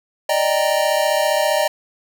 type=chord; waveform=square; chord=Eb major seventh; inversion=third; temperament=equal; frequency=587.3 / 622.3 / 784 / 932.3 Hz; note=D5 / Eb5 / G5 / Bb5; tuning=0 / 0 / 0 / 0 cents; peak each=-21 / -20 / -24 / -25 dBFS; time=0.29-1.68 s; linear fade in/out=5 ms; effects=none